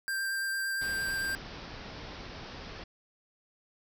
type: tone with vibrato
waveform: square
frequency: 1581 Hz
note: G6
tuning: 14 cents sharp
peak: -31 dBFS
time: 0.08-1.35 s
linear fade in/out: 0 ms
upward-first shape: sine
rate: 8.8 Hz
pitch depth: 9 cents each way
type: low-pass noise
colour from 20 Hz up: pink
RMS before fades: -44 dBFS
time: 0.81-2.84 s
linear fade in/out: 5 ms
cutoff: 5600 Hz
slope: 96 dB/octave
effects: none